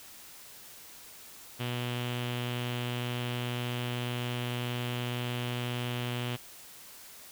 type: tone with low-pass filter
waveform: sawtooth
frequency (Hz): 121.9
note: B2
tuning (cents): -22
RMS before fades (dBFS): -34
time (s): 1.59-6.37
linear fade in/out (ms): 20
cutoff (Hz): 3100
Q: 4.4
effects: white hiss -50 dBFS RMS until 7.31 s